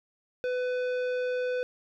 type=tone with tanh clipping; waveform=sine; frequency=500 Hz; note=B4; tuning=21 cents sharp; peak=-29 dBFS; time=0.44-1.63 s; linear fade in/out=0 ms; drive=13 dB; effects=none